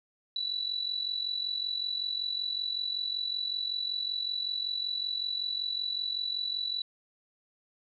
sine tone with amplitude modulation, 3951 Hz, B7, in tune, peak -27 dBFS, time 0.36-6.82 s, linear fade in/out 2 ms, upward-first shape sine, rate 45.3 Hz, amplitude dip 70%, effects none

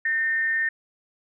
sine tone with amplitude modulation, 1817 Hz, A#6, 45 cents flat, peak -19 dBFS, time 0.05-0.69 s, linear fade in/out 5 ms, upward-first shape sine, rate 282 Hz, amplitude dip 40%, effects none

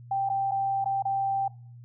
sine tone with dropouts, 784 Hz, G5, in tune, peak -24 dBFS, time 0.11-1.48 s, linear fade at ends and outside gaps 5 ms, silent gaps 0.291-0.298 / 0.512-0.517 / 0.844-0.857 / 1.024-1.052 s, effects noise-tail reverb RT60 0.4 s tail -20 dB re dry + added 120 Hz sine -44 dBFS peak until 1.84 s

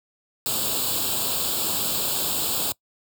white noise with comb filter, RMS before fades -25 dBFS, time 0.46-2.72 s, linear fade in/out 0 ms, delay 0.25 ms, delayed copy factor +0.85, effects noise-tail reverb RT60 0.1 s tail -24 dB re dry + high-pass 80 Hz 12 dB/octave

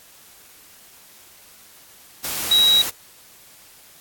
sine tone in noise, 3850 Hz, B7, 45 cents flat, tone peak -12 dBFS, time 2.51-2.82 s, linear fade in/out 5 ms, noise white, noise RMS -26 dBFS, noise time 2.24-2.9 s, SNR +11 dB, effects white hiss -48 dBFS RMS until 4 s + AAC 64 kbps

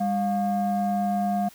sine tone pair together, 201 / 708 Hz, G3 / F5, +44 / +23 cents, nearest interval octave + minor seventh, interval 2179 cents, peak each -23 dBFS, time 0-1.49 s, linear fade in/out 10 ms, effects tanh soft clip ceiling -18 dBFS + white hiss -51 dBFS RMS until 1.54 s

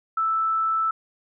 sine tone, 1318.5 Hz, E6, in tune, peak -20 dBFS, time 0.17-0.91 s, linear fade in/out 5 ms, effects none

